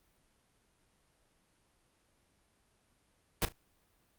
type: noise with echo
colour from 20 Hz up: pink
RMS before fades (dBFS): -29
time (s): 3.42-3.45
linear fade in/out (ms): 0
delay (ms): 36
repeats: 2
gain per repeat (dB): -14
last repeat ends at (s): 3.522
effects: pink hiss -72 dBFS RMS until 4.18 s + Opus 32 kbps